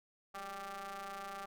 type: ring-modulated tone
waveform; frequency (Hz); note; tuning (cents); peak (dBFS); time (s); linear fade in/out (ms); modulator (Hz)
sawtooth; 194.2; G3; -16; -36; 0.34-1.46; 10; 985
effects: none